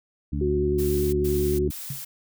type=harmonic tone; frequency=72.3 Hz; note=D2; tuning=27 cents flat; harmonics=1 / 2 / 3 / 4; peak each=-27 / -30 / -32 / -33 dBFS; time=0.32-1.71 s; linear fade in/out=10 ms
type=tone with vibrato; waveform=sine; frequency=366.5 Hz; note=F#4; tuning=16 cents flat; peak=-22 dBFS; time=0.41-1.68 s; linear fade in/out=5 ms; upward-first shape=triangle; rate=10 Hz; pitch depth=21 cents each way
type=noise bursts; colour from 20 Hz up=blue; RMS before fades=-36 dBFS; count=3; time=0.78-2.05 s; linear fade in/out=10 ms; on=350 ms; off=110 ms
type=tone with exponential decay; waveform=sine; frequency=138.59 Hz; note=C#3; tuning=in tune; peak=-26 dBFS; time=1.9-2.04 s; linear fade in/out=5 ms; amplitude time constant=29 ms
effects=none

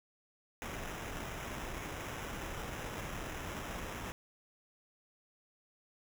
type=noise with sample-and-hold; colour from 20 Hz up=pink; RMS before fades=-42 dBFS; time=0.62-4.12 s; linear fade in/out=0 ms; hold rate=4410 Hz; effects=none

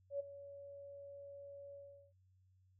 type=tone with ADSR envelope; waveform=sine; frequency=563 Hz; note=C#5; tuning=27 cents sharp; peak=-35 dBFS; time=0.1-2.13 s; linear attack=97 ms; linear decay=15 ms; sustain=-15 dB; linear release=390 ms; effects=added 93 Hz sine -68 dBFS peak until 2.79 s

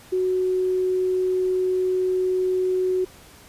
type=tone; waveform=sine; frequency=370 Hz; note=F#4; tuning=in tune; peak=-19 dBFS; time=0.12-3.05 s; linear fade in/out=10 ms; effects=pink hiss -48 dBFS RMS until 3.48 s + resampled to 32000 Hz

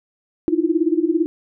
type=tone cluster; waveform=sine; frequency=310.4 / 328.2 / 345.8 Hz; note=D#4 / E4 / F4; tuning=-4 / -8 / -17 cents; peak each=-20 dBFS; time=0.48-1.26 s; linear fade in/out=0 ms; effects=none

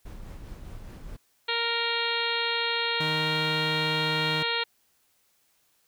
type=noise with tremolo; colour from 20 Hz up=brown; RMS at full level=-39 dBFS; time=0.05-1.17 s; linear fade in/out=10 ms; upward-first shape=sine; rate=4.9 Hz; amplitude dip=35%
type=harmonic tone; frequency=466.2 Hz; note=A#4; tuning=in tune; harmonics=1 / 2 / 3 / 4 / 5 / 6 / 7 / 8 / 9; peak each=-34 / -34 / -34 / -34 / -34 / -34 / -34 / -34 / -34 dBFS; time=1.48-4.64 s; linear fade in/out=10 ms
type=tone; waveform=35% pulse; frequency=155.56 Hz; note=D#3; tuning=in tune; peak=-29 dBFS; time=3-4.43 s; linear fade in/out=5 ms
effects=white hiss -68 dBFS RMS until 5.87 s

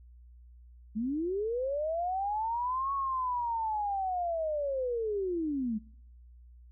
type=linear two-way sweep; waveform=sine; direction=up then down; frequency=205.6 to 1113 to 205.6 Hz; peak=-29 dBFS; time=0.95-5.79 s; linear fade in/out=20 ms; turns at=2.93 s; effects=noise-tail reverb RT60 0.7 s tail -26 dB re dry + added 60 Hz sine -51 dBFS peak until 6.71 s

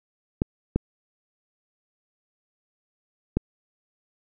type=clicks; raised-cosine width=3 ms; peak=-8 dBFS; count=3; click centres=0.419 / 0.76 / 3.37 s; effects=none

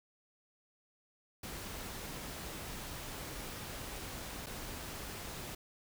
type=noise with dropouts; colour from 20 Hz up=pink; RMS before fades=-44 dBFS; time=1.43-5.55 s; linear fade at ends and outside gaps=5 ms; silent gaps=4.462-4.466 s; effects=none

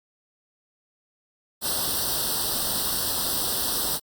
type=noise with comb filter; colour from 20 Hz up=white; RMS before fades=-26 dBFS; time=1.61-4 s; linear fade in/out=50 ms; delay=0.22 ms; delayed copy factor=+1; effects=Opus 48 kbps

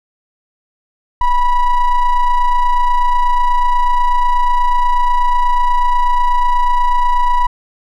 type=ring-modulated tone; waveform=triangle; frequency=483.9 Hz; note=B4; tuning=35 cents flat; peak=-4 dBFS; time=1.21-7.47 s; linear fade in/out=5 ms; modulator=498 Hz; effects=none

